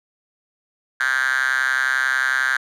5% pulse tone with high-pass filter, 131.1 Hz, C3, 4 cents sharp, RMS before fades -20 dBFS, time 1-2.57 s, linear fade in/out 5 ms, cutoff 1600 Hz, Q 9.1, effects low-pass 10000 Hz 12 dB/octave

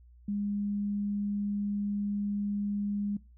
sine tone, 203.9 Hz, G#3, 32 cents flat, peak -29 dBFS, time 0.28-3.17 s, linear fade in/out 5 ms, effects noise-tail reverb RT60 0.3 s tail -22 dB re dry + added 60 Hz sine -53 dBFS peak until 3.37 s

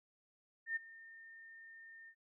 sine tone with ADSR envelope, 1816 Hz, A#6, 46 cents flat, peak -33 dBFS, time 0.66-2.15 s, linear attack 100 ms, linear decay 16 ms, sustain -20 dB, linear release 69 ms, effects none

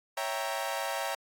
sawtooth chord, C# diminished seventh, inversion none, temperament equal, 554.4 / 659.3 / 784 / 932.3 Hz, C#5 / E5 / G5 / Bb5, 0 / 0 / 0 / 0 cents, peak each -33 dBFS, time 0.17-1.15 s, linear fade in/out 5 ms, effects AAC 64 kbps

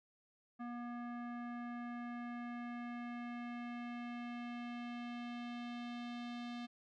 square tone with low-pass filter sweep, 240 Hz, B3, 49 cents flat, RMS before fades -45 dBFS, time 0.59-6.67 s, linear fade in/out 20 ms, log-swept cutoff 1400 to 3800 Hz, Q 1.7, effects none

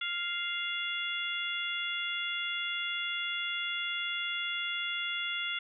harmonic tone with a mistuned harmonic, 698.5 Hz, F5, in tune, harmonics 2 / 3 / 4 / 5, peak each -38 / -37 / -37 / -37 dBFS, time 0.01-5.59 s, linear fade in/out 5 ms, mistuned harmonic 5, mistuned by -39 cents, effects none

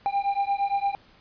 triangle beating tone pair, 794 / 802.7 Hz, G5 / G5, +22 / +41 cents, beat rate 8.7 Hz, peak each -24 dBFS, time 0.06-0.95 s, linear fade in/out 0 ms, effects pink hiss -56 dBFS RMS until 1.2 s + resampled to 11025 Hz

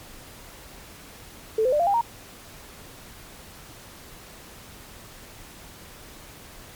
sine tone with pitch steps, 440 / 511.3 / 594.2 / 690.4 / 802.3 / 932.3 Hz, A4 / C5 / D5 / F5 / G5 / A#5, 0 / -40 / +20 / -20 / +40 / 0 cents, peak -18 dBFS, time 1.58-2.012 s, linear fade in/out 5 ms, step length 72 ms, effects pink hiss -45 dBFS RMS until 6.75 s + MP3 96 kbps

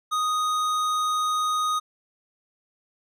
sine tone with tanh clipping, 1244.5 Hz, D#6, in tune, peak -24 dBFS, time 0.11-1.8 s, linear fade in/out 20 ms, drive 16 dB, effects none

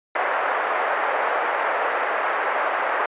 pink band-pass noise, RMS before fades -23 dBFS, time 0.15-3.06 s, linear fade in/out 5 ms, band 540 to 1900 Hz, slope 24 dB/octave, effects resampled to 8000 Hz

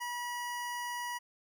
25% pulse tone, 968 Hz, B5, 35 cents flat, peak -32 dBFS, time 0-1.19 s, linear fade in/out 20 ms, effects none

